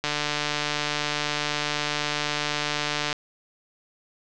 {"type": "click train", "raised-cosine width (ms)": 0.2, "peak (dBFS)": -8, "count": 458, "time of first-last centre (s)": [0.04, 3.128], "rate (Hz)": 148, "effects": ["low-pass 7000 Hz 12 dB/octave"]}